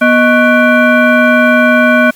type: tone with frequency modulation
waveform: sine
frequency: 622.3 Hz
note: D#5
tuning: in tune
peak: -4 dBFS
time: 0.01-2.11 s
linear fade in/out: 10 ms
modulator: 866 Hz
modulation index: 1.5
effects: white hiss -40 dBFS RMS until 2.15 s + MP3 96 kbps